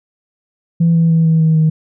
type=tone with pitch steps; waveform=sine; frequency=167.3 / 165.28 / 163.29 / 161.32 / 159.38 / 157.45 Hz; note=E3 / E3 / E3 / E3 / D#3 / D#3; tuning=+26 / +5 / -16 / -37 / +42 / +21 cents; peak=-7 dBFS; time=0.8-1.7 s; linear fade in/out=10 ms; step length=150 ms; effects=tanh soft clip ceiling -5 dBFS